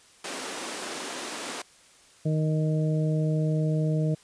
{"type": "high-pass noise", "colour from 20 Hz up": "pink", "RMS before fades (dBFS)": -35, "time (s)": [0.24, 1.62], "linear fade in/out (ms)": 5, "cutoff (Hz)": 250, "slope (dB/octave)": 24}
{"type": "harmonic tone", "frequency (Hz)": 155.56, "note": "D#3", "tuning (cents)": 0, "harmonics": [1, 2, 3, 4], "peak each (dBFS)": [-23, -33, -34, -35], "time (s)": [2.25, 4.15], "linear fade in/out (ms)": 10}
{"effects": ["white hiss -56 dBFS RMS until 4.23 s", "resampled to 22050 Hz"]}